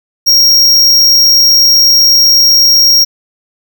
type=tone; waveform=square; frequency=5588 Hz; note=F8; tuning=in tune; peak=-4 dBFS; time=0.26-3.05 s; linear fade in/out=20 ms; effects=none